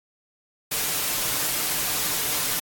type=noise with comb filter; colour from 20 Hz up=white; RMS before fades=-25 dBFS; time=0.71-2.6 s; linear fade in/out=10 ms; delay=6.7 ms; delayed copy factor=+0.5; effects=AAC 64 kbps